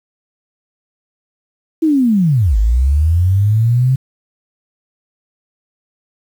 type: linear two-way sweep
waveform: sine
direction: down then up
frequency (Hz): 329.6 to 49.91 to 133.3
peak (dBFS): -9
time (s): 1.82-3.96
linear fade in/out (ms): 10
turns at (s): 2.57
effects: 7-bit